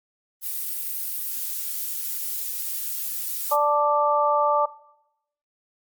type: noise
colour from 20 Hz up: violet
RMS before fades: -29 dBFS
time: 0.41-3.57 s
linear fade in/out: 50 ms
type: harmonic tone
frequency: 293.7 Hz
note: D4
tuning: in tune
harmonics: 2 / 3 / 4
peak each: -22 / -22 / -22 dBFS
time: 3.51-4.66 s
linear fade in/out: 10 ms
effects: noise-tail reverb RT60 0.8 s tail -19 dB re dry + Opus 32 kbps